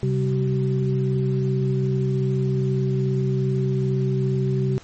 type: tone cluster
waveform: sine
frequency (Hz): 133.4 / 195.9 / 380.4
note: C3 / G3 / F#4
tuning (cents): +34 / -1 / +48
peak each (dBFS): -20 / -27 / -26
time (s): 0.03-4.78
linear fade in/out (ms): 0
effects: pink hiss -47 dBFS RMS until 4.83 s + MP3 32 kbps